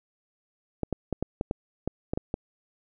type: clicks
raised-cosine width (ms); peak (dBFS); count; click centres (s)
2; -14; 10; 0.833 / 0.927 / 1.127 / 1.226 / 1.411 / 1.511 / 1.876 / 2.135 / 2.175 / 2.341
effects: none